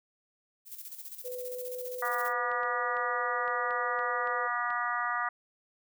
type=noise with tremolo; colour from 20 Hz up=violet; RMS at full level=-42 dBFS; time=0.65-2.33 s; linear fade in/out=50 ms; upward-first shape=square; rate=15 Hz; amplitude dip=60%
type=tone; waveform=sine; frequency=499.5 Hz; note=B4; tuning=20 cents sharp; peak=-36 dBFS; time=1.24-4.48 s; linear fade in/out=20 ms
type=harmonic tone; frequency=241.2 Hz; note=B3; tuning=41 cents flat; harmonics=3 / 4 / 5 / 6 / 7 / 8; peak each=-37 / -38 / -32 / -37 / -41 / -36 dBFS; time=2.02-5.29 s; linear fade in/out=5 ms
type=clicks; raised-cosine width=0.3 ms; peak=-33 dBFS; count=9; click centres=2.263 / 2.516 / 2.633 / 2.969 / 3.479 / 3.708 / 3.991 / 4.273 / 4.704 s
effects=none